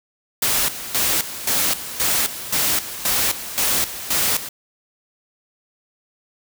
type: noise with tremolo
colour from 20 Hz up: white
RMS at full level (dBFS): -19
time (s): 0.42-4.49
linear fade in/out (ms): 5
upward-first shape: square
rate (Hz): 1.9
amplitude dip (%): 75
effects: none